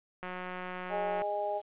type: click train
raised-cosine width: 0.5 ms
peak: -25 dBFS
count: 181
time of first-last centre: 0.23-1.219 s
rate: 182 Hz
type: harmonic tone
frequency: 205.6 Hz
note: G#3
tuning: 17 cents flat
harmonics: 2 / 3 / 4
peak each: -39 / -33 / -34 dBFS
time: 0.89-1.62 s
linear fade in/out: 50 ms
effects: resampled to 8000 Hz + 10-bit